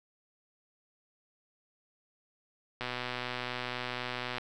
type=click train; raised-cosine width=0.3 ms; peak=-19 dBFS; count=196; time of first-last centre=2.81-4.383 s; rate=124 Hz; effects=none